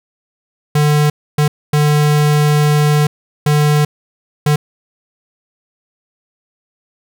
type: tone bursts at uneven times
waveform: square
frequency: 148.9 Hz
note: D3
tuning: 24 cents sharp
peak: -10 dBFS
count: 5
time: 0.75-1.1 / 1.38-1.48 / 1.73-3.07 / 3.46-3.85 / 4.46-4.56 s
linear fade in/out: 5 ms
effects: none